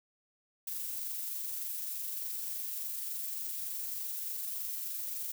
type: noise with amplitude modulation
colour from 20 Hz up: violet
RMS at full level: -37 dBFS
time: 0.67-5.32 s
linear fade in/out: 5 ms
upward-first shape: sine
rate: 23.4 Hz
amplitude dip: 25%
effects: none